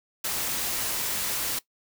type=noise; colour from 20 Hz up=white; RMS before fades=-29 dBFS; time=0.24-1.59 s; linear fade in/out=5 ms; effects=noise-tail reverb RT60 0.1 s tail -18 dB re dry